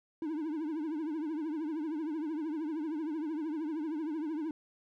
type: tone with vibrato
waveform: triangle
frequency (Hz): 311.1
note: D#4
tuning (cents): 0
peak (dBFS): -31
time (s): 0.22-4.51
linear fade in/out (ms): 2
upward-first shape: triangle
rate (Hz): 13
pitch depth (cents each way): 140
effects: none

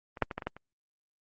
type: clicks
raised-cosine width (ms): 0.5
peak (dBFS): -29 / -9 / -20 / -19 / -25 / -16 / -30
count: 7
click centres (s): 0.172 / 0.223 / 0.312 / 0.38 / 0.422 / 0.47 / 0.566
effects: Opus 24 kbps

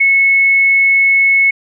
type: tone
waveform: sine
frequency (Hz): 2196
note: C#7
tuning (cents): -17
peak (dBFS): -7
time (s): 0-1.51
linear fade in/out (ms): 10
effects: none

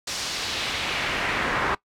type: noise with band-pass filter sweep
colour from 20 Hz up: brown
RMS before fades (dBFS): -27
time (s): 0.07-1.75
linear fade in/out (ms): 5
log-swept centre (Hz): 5800 to 1400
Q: 1.4
effects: noise-tail reverb RT60 0.1 s tail -20 dB re dry

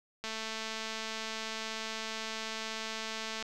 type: click train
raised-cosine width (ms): 0.2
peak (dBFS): -21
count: 705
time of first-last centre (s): 0.24-3.426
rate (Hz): 221
effects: none

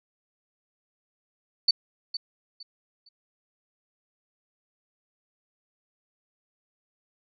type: tone with echo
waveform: sine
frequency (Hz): 4497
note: C#8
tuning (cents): +24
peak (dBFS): -16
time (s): 1.68-1.71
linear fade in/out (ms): 5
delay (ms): 460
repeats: 3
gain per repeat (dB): -12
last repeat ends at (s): 3.09
effects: none

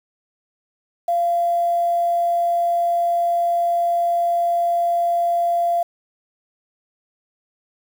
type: tone with quantisation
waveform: sine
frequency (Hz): 690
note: F5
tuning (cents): -21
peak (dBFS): -16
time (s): 1.08-5.83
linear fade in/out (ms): 5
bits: 7
effects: none

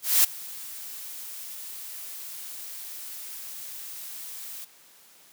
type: noise with ADSR envelope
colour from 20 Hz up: blue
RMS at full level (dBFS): -17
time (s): 0.02-4.65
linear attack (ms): 220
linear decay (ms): 10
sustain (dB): -22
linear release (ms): 10
effects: white hiss -55 dBFS RMS until 5.32 s + high-pass 150 Hz 12 dB/octave

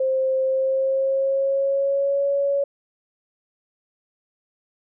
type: tone with pitch glide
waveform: sine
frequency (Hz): 526 to 560.5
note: C5 to C#5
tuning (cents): +9 to +19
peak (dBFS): -18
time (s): 0-2.64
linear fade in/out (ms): 5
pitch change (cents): +110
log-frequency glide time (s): 0.42-2.26
effects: none

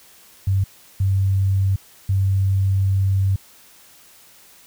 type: tone bursts at uneven times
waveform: sine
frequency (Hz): 96.7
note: G2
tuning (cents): -23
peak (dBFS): -15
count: 3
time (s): 0.47-0.64 / 1-1.76 / 2.09-3.36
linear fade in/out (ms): 5
effects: white hiss -49 dBFS RMS until 4.66 s

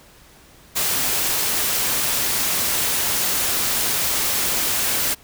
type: noise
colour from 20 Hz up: white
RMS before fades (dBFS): -21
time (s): 0.75-5.15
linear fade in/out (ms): 20
effects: pink hiss -49 dBFS RMS until 5.23 s

